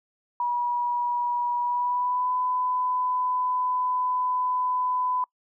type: tone with pitch glide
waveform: sine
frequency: 967 to 1002.8 Hz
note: B5 to B5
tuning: -37 to +26 cents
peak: -23 dBFS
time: 0.4-5.24 s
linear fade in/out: 2 ms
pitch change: +63 cents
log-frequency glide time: 1.59-2.32 s
effects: noise-tail reverb RT60 0.1 s tail -24 dB re dry